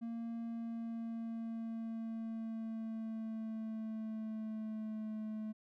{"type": "tone with pitch glide", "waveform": "triangle", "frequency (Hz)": [230.6, 216.4], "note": ["A#3", "A3"], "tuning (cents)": [-19, -29], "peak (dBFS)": -37, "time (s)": [0.01, 5.53], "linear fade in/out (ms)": 20, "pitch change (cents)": -110, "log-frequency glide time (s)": [0.44, 5.17], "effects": []}